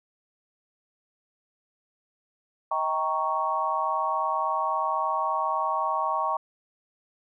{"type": "chord", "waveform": "sine", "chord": "Eb dominant seventh", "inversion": "none", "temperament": "equal with one note detuned", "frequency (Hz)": [633.9, 784, 932.3, 1108.7], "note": ["Eb5", "G5", "Bb5", "Db6"], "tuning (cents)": [32, 0, 0, 0], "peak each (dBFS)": [-32, -31, -29, -27], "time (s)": [2.71, 6.37], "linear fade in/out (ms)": 5, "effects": []}